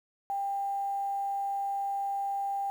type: tone with quantisation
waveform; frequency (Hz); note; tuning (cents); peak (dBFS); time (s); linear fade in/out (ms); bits
sine; 794; G5; +22; -29; 0.3-2.7; 0; 9
effects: none